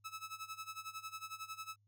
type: tone with tremolo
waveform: sawtooth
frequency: 1300 Hz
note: E6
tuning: 24 cents flat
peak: -38 dBFS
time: 0.04-1.76 s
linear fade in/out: 20 ms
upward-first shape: sine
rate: 11 Hz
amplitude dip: 85%
effects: added 103 Hz sine -70 dBFS peak until 1.87 s